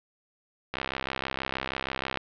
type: click train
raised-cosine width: 0.3 ms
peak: -13 dBFS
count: 96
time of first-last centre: 0.74-2.173 s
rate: 66.3 Hz
effects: low-pass 4000 Hz 12 dB/octave

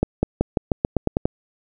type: accelerating click train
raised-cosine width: 2 ms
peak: -4 dBFS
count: 10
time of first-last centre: 0.03-1.255 s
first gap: 200 ms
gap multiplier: 0.9
effects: none

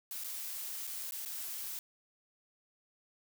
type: noise with dropouts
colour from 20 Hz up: blue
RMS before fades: -41 dBFS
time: 0.11-1.79 s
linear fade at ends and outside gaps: 1 ms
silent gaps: 0.238-0.244 / 0.87-0.874 / 1.11-1.121 / 1.251-1.258 s
effects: none

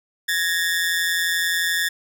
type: ring-modulated tone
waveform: sawtooth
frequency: 1760 Hz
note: A6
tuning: in tune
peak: -13 dBFS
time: 0.28-1.89 s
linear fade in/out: 10 ms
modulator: 85.7 Hz
effects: none

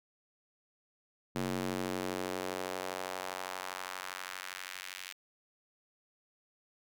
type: tone with high-pass filter sweep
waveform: square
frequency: 46.25 Hz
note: F#1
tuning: in tune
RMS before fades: -39 dBFS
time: 1.35-5.13 s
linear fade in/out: 10 ms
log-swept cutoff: 200 to 2400 Hz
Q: 1.2
effects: none

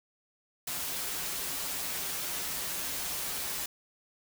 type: noise with comb filter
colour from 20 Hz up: white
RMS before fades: -35 dBFS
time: 0.67-3.66 s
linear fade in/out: 5 ms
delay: 9.1 ms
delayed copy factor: -0.5
effects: none

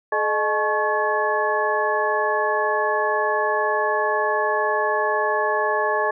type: tone cluster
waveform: sine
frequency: 427.8 / 615 / 857 / 1101 / 1708 Hz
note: A4 / D#5 / A5 / C#6 / G#6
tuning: -49 / -20 / -46 / -12 / +48 cents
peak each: -25 dBFS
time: 0.12-6.11 s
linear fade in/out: 5 ms
effects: none

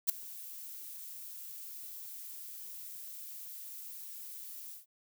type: noise with ADSR envelope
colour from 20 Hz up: violet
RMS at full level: -25 dBFS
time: 0.07-4.86 s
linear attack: 25 ms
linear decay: 6 ms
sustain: -21 dB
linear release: 150 ms
effects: none

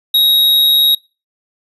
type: tone with amplitude modulation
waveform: square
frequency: 3789 Hz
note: A#7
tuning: 27 cents sharp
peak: -7 dBFS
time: 0.14-0.95 s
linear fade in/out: 5 ms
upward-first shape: sine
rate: 143 Hz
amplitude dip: 40%
effects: noise-tail reverb RT60 0.3 s tail -23 dB re dry + resampled to 32000 Hz

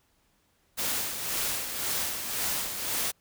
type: noise with tremolo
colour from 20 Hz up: white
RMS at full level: -29 dBFS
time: 0.77-3.12 s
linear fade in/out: 20 ms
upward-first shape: sine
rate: 1.9 Hz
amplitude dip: 50%
effects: pink hiss -69 dBFS RMS until 3.2 s

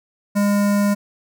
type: tone with notch filter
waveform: square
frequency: 203.4 Hz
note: G#3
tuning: 36 cents flat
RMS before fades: -17 dBFS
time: 0.35-0.95 s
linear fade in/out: 20 ms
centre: 3300 Hz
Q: 0.97
effects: none

